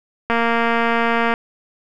click train, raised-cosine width 0.5 ms, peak -4 dBFS, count 242, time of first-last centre 0.3-1.339 s, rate 232 Hz, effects none

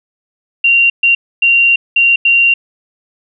sine tone bursts at uneven times, 2763 Hz, F7, 19 cents flat, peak -6 dBFS, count 5, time 0.64-0.9 / 1.03-1.15 / 1.42-1.76 / 1.96-2.16 / 2.25-2.54 s, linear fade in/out 5 ms, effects none

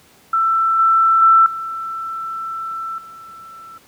sine tone with level steps, 1333 Hz, E6, 19 cents sharp, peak -13 / -10 / -7 / -23 / -35 dBFS, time 0.33-3.78 s, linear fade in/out 5 ms, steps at 0.79 / 1.22 / 1.46 / 2.98 s, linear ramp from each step 2 ms, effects pink hiss -50 dBFS RMS until 3.87 s + high-pass 100 Hz 12 dB/octave

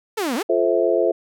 sawtooth exponential two-way sweep, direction down then up, 466.4 to 220 to 466.4 Hz, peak -17 dBFS, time 0.17-0.43 s, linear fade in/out 10 ms, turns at 0.35 s
sine chord, F major seventh, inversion none, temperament just, 349.2 / 436.5 / 523.8 / 654.8 Hz, F4 / A4 / C5 / E5, 0 / -14 / +2 / -12 cents, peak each -21 dBFS, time 0.49-1.12 s, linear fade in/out 10 ms
effects none

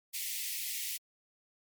white high-pass noise, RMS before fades -37 dBFS, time 0.13-0.98 s, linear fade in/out 20 ms, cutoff 1900 Hz, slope 96 dB/octave, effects MP3 96 kbps

